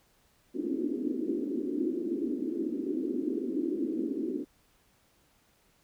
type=band-pass noise; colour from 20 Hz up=white; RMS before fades=-32 dBFS; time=0.54-4.45 s; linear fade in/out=20 ms; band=250 to 360 Hz; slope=48 dB/octave; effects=pink hiss -67 dBFS RMS until 5.83 s